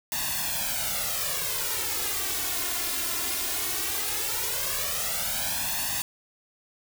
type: noise with flanger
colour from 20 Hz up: white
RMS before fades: -29 dBFS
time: 0.12-6.02 s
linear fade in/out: 0 ms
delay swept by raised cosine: 1.1 to 2.9 ms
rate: 0.17 Hz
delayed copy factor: +0.9
effects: none